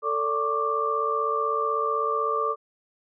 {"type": "tone cluster", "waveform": "sine", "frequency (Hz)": [445.3, 579, 1103, 1179], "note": ["A4", "D5", "C#6", "D6"], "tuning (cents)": [21, -25, -9, 6], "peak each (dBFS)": [-28, -33, -31, -25], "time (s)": [0.02, 2.56], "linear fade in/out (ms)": 50, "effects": []}